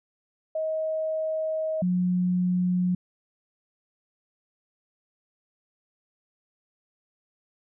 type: tone pair in turn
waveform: sine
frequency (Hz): 632 / 180.34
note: D#5 / F#3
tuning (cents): +27 / -44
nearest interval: octave + minor seventh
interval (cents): 2171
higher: first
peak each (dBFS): -25 / -21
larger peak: second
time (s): 0.55-1.82 / 1.82-2.95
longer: first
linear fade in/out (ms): 5
effects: none